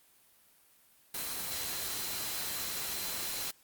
sine tone in noise, 4073 Hz, C8, 47 cents flat, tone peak -45 dBFS, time 1.14-3.51 s, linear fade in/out 5 ms, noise white, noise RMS -37 dBFS, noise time 1.14-3.51 s, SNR -11 dB, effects white hiss -64 dBFS RMS until 3.63 s + Opus 32 kbps

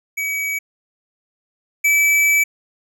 square tone pair in turn, 2274 / 2304 Hz, C#7 / D7, +44 / -34 cents, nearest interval unison, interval 22 cents, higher second, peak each -21 / -13 dBFS, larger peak second, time 0.17-0.59 / 1.84-2.44 s, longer second, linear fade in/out 10 ms, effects none

